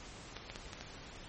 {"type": "clicks", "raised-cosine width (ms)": 0.2, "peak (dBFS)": -25, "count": 5, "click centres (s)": [0.367, 0.5, 0.559, 0.732, 0.81], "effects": ["pink hiss -50 dBFS RMS until 1.28 s", "MP3 32 kbps"]}